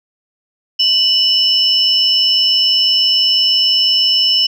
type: tone pair together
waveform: sine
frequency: 2960 / 5294 Hz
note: F#7 / E8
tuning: 0 / +7 cents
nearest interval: minor seventh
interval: 1007 cents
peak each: -12 dBFS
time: 0.79-4.47 s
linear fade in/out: 10 ms
effects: tanh soft clip ceiling -2 dBFS